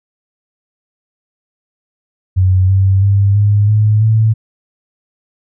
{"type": "tone with pitch steps", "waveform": "sine", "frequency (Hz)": [93.1, 96.33, 99.67, 103.12, 106.7, 110.4], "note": ["F#2", "G2", "G2", "G#2", "G#2", "A2"], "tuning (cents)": [11, -30, 29, -12, 47, 6], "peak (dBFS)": -7, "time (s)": [2.36, 4.34], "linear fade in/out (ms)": 20, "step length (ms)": 330, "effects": []}